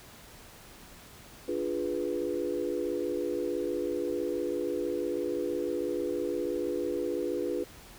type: chord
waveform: sine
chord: D diminished seventh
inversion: none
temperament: equal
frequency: 293.7 / 349.2 / 415.3 / 493.9 Hz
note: D4 / F4 / Ab4 / Cb5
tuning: 0 / 0 / 0 / 0 cents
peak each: -36 / -33 / -35 / -34 dBFS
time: 1.48-7.64 s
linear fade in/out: 5 ms
effects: pink hiss -51 dBFS RMS until 7.98 s